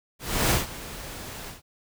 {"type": "noise with ADSR envelope", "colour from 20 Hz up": "pink", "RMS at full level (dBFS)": -21, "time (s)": [0.19, 1.62], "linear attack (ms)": 320, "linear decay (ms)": 150, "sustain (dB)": -17, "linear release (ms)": 140, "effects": []}